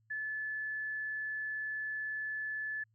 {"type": "tone", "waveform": "sine", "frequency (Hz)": 1731, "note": "A6", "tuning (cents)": -29, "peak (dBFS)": -35, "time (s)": [0.1, 2.84], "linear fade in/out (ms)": 10, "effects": ["added 110 Hz sine -69 dBFS peak until 2.94 s"]}